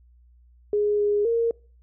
sine tone with pitch steps, 415.4 / 412.7 / 463 Hz, G#4 / G#4 / A#4, 0 / -11 / -12 cents, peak -19 dBFS, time 0.73-1.51 s, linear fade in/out 2 ms, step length 260 ms, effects noise-tail reverb RT60 0.4 s tail -25 dB re dry + added 60 Hz sine -52 dBFS peak until 1.82 s

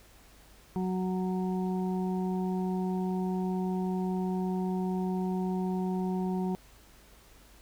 harmonic tone, 185 Hz, F#3, in tune, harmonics 1 / 2 / 4 / 5, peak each -29 / -35 / -41 / -43 dBFS, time 0.76-6.55 s, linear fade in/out 0 ms, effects added 50 Hz sine -58 dBFS peak until 7.61 s + pink hiss -58 dBFS RMS until 7.61 s

